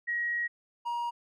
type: tone pair in turn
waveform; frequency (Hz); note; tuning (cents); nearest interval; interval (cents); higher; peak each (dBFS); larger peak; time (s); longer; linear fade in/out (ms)
sine / triangle; 1898 / 949; A#6 / A#5; +31 / +31; octave; 1200; first; -28; neither; 0.07-0.48 / 0.85-1.11; first; 20
effects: none